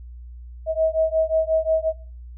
sine beating tone pair, 637 / 642.6 Hz, D#5 / E5, +41 / -44 cents, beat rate 5.6 Hz, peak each -21 dBFS, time 0.66-1.93 s, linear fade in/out 50 ms, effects noise-tail reverb RT60 0.4 s tail -18 dB re dry + added 60 Hz sine -36 dBFS peak until 2.37 s

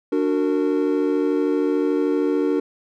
triangle chord, D augmented, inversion none, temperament just, 293.7 / 367.1 / 458.9 Hz, D4 / F#4 / A#4, 0 / -14 / -27 cents, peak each -19 / -21 / -21 dBFS, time 0.12-2.6 s, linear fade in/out 5 ms, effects none

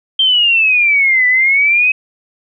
sine exponential two-way sweep, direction down then up, 3172 to 1975.5 to 2553 Hz, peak -8 dBFS, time 0.19-1.92 s, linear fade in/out 5 ms, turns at 1.27 s, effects none

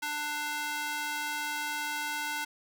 square tone with high-pass filter, 297.1 Hz, D4, 20 cents sharp, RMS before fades -34 dBFS, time 0.02-2.45 s, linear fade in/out 10 ms, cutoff 1200 Hz, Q 1.2, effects none

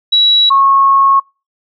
sine tone pair in turn, 3900 / 1094.4 Hz, B7 / C#6, -23 / -23 cents, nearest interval octave + minor seventh, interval 2200 cents, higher first, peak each -6 dBFS, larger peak neither, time 0.12-0.5 / 0.5-1.2 s, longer second, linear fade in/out 10 ms, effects noise-tail reverb RT60 0.3 s tail -26 dB re dry

